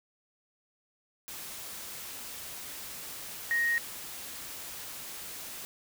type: tone in noise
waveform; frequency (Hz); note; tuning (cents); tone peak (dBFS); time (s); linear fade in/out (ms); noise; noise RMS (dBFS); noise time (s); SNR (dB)
sine; 1871; A#6; +6; -25; 3.51-3.78; 0; white; -42; 1.28-5.65; +14
effects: none